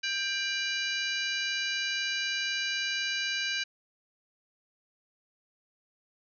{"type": "harmonic tone with a mistuned harmonic", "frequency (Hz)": 792, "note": "G5", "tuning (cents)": 18, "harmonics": [2, 3, 4, 5, 6, 7, 8], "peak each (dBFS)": [-34, -35, -36, -36, -38, -44, -43], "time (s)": [0.03, 3.64], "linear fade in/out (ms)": 10, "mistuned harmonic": 4, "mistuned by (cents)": -140, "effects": []}